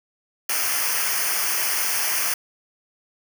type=noise with comb filter; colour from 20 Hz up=white; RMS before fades=-23 dBFS; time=0.49-2.34 s; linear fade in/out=5 ms; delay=0.26 ms; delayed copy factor=-0.9; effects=none

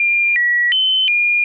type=tone with pitch steps; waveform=sine; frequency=2398 / 1929 / 3057 / 2420 Hz; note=D7 / B6 / G7 / D#7; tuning=+36 / -41 / -44 / -49 cents; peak=-12 dBFS; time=0-1.44 s; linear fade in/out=2 ms; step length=360 ms; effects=none

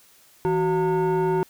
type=tone with frequency modulation; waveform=sine; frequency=373.9 Hz; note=F#4; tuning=18 cents sharp; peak=-17 dBFS; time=0.45-1.43 s; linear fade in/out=0 ms; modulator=536 Hz; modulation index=0.93; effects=tanh soft clip ceiling -17 dBFS + white hiss -55 dBFS RMS until 1.49 s

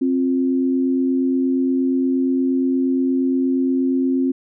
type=tone pair together; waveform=sine; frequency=264.3 / 352.8 Hz; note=C4 / F4; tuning=+18 / +18 cents; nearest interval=perfect fourth; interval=500 cents; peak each=-16 / -24 dBFS; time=0.01-4.32 s; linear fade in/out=10 ms; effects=none

